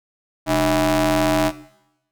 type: ring-modulated tone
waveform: sawtooth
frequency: 170 Hz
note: F3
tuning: 46 cents flat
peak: -9 dBFS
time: 0.46-1.52 s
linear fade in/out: 50 ms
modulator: 472 Hz
effects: noise-tail reverb RT60 0.9 s tail -17 dB re dry